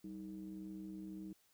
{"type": "ring-modulated tone", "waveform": "triangle", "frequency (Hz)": 60.8, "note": "B1", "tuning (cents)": -26, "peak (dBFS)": -40, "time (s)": [0.04, 1.33], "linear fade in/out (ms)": 5, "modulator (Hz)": 254, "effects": ["white hiss -73 dBFS RMS until 1.53 s"]}